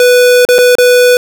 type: tone with dropouts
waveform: square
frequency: 493.9 Hz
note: B4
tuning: in tune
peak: -4 dBFS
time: 0-1.17 s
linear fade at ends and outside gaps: 1 ms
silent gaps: 0.451-0.488 / 0.583-0.587 / 0.753-0.784 s
effects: none